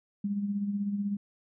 sine tone with tremolo, 202.4 Hz, G#3, 44 cents flat, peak -26 dBFS, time 0.24-1.17 s, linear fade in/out 5 ms, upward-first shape sine, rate 16 Hz, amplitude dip 50%, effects none

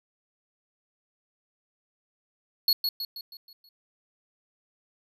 square tone with echo, 4346 Hz, C#8, 35 cents flat, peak -19 dBFS, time 2.68-2.73 s, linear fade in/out 2 ms, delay 160 ms, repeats 6, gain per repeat -6 dB, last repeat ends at 3.69 s, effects none

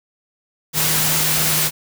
sine tone in noise, 155.56 Hz, D#3, in tune, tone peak -26 dBFS, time 0.73-1.71 s, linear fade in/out 50 ms, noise white, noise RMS -18 dBFS, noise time 0.73-1.71 s, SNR -11 dB, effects none

